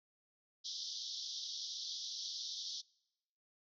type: band-pass noise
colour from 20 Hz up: white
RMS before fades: -44 dBFS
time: 0.64-2.82 s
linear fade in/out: 20 ms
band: 3300 to 5900 Hz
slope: 96 dB/octave
effects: noise-tail reverb RT60 0.9 s tail -25 dB re dry